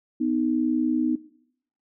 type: tone pair together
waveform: sine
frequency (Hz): 249.8 / 310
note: B3 / D#4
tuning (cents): +20 / -6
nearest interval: major third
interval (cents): 374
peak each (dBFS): -24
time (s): 0.2-1.16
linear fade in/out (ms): 10
effects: noise-tail reverb RT60 0.7 s tail -18 dB re dry